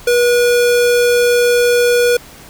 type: tone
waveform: square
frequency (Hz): 483.6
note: B4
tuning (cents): -36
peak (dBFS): -10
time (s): 0.07-2.17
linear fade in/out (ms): 5
effects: pink hiss -38 dBFS RMS until 2.49 s